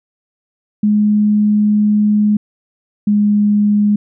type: tone pair in turn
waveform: sine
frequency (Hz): 209.6 / 207.3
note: G#3 / G#3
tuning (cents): +16 / -3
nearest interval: unison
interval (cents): 19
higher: first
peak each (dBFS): -9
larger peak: neither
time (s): 0.83-2.37 / 3.07-3.96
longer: first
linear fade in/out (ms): 5
effects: none